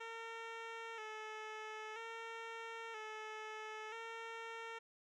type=tone with vibrato; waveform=10% pulse; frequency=444.4 Hz; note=A4; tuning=17 cents sharp; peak=-37 dBFS; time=0-4.79 s; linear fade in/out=10 ms; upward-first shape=square; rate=0.51 Hz; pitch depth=45 cents each way; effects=low-pass 4000 Hz 12 dB/octave